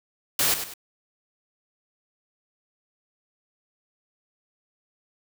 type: noise with echo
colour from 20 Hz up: white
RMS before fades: -22 dBFS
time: 0.39-0.54 s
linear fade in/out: 2 ms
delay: 99 ms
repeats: 2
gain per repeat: -9 dB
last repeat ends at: 0.738 s
effects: none